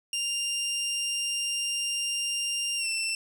20% pulse tone with pitch glide, 2794 to 2683 Hz, F7 to E7, 0 to +30 cents, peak -22 dBFS, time 0.13-3.15 s, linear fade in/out 2 ms, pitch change -70 cents, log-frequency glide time 2.77-2.87 s, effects none

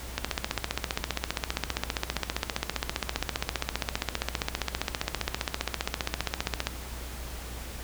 click train, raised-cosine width 0.2 ms, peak -9 dBFS, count 99, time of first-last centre 0.18-6.67 s, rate 15.1 Hz, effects added 60 Hz sine -39 dBFS peak until 7.83 s + pink hiss -42 dBFS RMS until 7.83 s

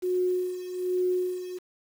sine tone with tremolo, 363.9 Hz, F#4, 29 cents flat, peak -22 dBFS, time 0.02-1.59 s, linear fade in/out 20 ms, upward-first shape sine, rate 1.2 Hz, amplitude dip 75%, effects 8-bit

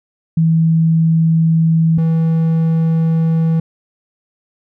sine / triangle tone pair in turn, 162.7 / 162.7 Hz, E3 / E3, -22 / -22 cents, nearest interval unison, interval 0 cents, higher neither, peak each -9 dBFS, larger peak neither, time 0.37-1.98 / 1.98-3.6 s, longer second, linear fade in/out 5 ms, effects none

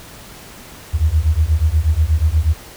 sine beating tone pair, 74.3 / 82.6 Hz, D2 / E2, +21 / +4 cents, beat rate 8.3 Hz, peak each -15 dBFS, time 0.93-2.54 s, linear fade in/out 20 ms, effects pink hiss -38 dBFS RMS until 2.76 s

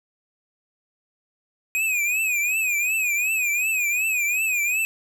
square tone with vibrato, 2489 Hz, D#7, in tune, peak -21 dBFS, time 1.75-4.85 s, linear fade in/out 0 ms, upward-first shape triangle, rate 2.7 Hz, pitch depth 130 cents each way, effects none

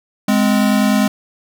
square tone pair together, 207.7 / 257.6 Hz, G#3 / C4, 0 / -27 cents, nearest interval major third, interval 373 cents, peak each -14 / -17 dBFS, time 0.28-1.08 s, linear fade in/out 5 ms, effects none

